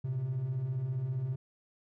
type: beating tone pair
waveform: triangle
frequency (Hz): 116.7 / 131.7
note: A#2 / C3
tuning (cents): +2 / +12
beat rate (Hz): 15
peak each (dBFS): -36 / -29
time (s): 0.04-1.36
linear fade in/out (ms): 10
effects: tanh soft clip ceiling -25 dBFS

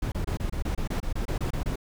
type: noise bursts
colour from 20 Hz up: brown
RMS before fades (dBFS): -28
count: 14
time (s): 0.02-1.758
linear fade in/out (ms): 5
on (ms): 100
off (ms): 26
effects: none

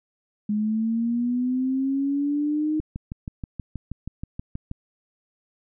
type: linear sweep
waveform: sine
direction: up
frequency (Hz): 207.7 to 311.1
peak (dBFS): -21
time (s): 0.49-2.8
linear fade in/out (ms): 5
type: click train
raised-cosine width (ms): 5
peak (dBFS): -19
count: 13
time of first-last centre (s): 2.8-4.714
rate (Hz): 6.27
effects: none

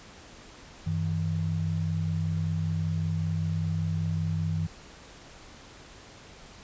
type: tone pair together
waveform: sine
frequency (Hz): 95.6 / 160.78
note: G2 / E3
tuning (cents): -43 / -43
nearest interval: major sixth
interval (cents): 900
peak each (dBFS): -29 / -28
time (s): 0.86-4.67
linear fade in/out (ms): 10
effects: pink hiss -49 dBFS RMS until 6.63 s + resampled to 16000 Hz

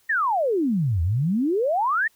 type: exponential two-way sweep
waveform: sine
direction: down then up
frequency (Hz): 1899 to 79.4 to 1899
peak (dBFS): -19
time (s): 0.09-2.08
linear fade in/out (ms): 10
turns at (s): 1.02
effects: white hiss -62 dBFS RMS until 2.15 s

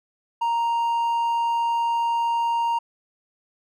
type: tone with hard clipping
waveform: sine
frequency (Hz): 932.3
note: A#5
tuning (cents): 0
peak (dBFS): -21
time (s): 0.41-2.79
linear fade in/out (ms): 10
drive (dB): 3
effects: none

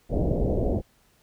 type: low-pass noise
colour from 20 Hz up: pink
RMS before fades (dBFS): -24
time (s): 0.09-0.82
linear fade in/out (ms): 50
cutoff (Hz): 660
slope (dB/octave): 48
effects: pink hiss -63 dBFS RMS until 1.22 s

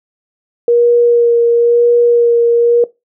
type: tone with vibrato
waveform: sine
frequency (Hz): 473.5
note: A#4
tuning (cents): +27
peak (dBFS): -6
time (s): 0.68-2.84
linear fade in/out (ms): 2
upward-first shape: sine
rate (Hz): 0.99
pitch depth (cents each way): 14
effects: noise-tail reverb RT60 0.2 s tail -18 dB re dry

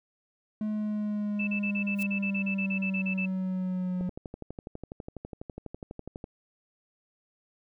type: linear sweep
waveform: triangle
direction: down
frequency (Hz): 214 to 180.5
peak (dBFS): -26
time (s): 0.61-4.09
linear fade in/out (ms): 2
type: tone bursts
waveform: sine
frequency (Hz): 2637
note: E7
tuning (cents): 0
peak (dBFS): -30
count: 16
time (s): 1.39-3.26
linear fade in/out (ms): 10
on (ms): 85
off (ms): 34
type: noise with exponential growth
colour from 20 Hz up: blue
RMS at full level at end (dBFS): -34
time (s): 1.95-2.03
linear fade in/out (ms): 5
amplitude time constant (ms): 17
type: click train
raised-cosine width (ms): 2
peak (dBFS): -25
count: 28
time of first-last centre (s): 4.01-6.241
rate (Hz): 12.1
effects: none

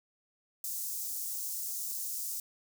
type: high-pass noise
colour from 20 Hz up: white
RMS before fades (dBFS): -37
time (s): 0.64-2.4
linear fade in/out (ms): 2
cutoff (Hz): 5900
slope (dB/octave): 24
effects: none

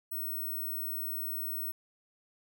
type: tone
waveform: sine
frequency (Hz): 15900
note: B9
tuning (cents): +10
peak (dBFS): -33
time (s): 0.11-1.72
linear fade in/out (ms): 10
effects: none

